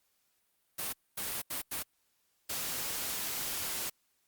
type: noise bursts at uneven times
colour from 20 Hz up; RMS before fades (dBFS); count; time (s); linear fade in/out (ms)
white; -36; 5; 0.78-0.93 / 1.17-1.42 / 1.5-1.62 / 1.71-1.83 / 2.49-3.9; 10
effects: white hiss -75 dBFS RMS until 4.27 s + Opus 48 kbps